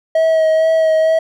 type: tone with vibrato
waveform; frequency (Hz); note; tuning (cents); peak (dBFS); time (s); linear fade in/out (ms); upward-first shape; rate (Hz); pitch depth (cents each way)
triangle; 640; D#5; +49; -8; 0.15-1.19; 5; sine; 2.2; 18
effects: none